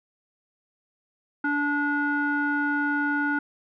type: tone with low-pass filter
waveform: square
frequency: 290.1 Hz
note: D4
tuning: 21 cents flat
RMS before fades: -25 dBFS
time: 1.44-3.39 s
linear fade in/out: 5 ms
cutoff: 1400 Hz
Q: 6.6
effects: none